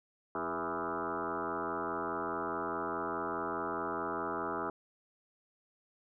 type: tone with frequency modulation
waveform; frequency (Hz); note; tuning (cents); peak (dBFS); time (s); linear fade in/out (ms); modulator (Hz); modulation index
sine; 827; G#5; -8; -33; 0.35-4.7; 2; 84.8; 6.7
effects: none